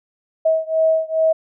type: beating tone pair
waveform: sine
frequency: 640 / 642.4 Hz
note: D#5 / E5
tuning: +49 / -45 cents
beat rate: 2.4 Hz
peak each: -17 / -18 dBFS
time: 0.45-1.33 s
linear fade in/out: 10 ms
effects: none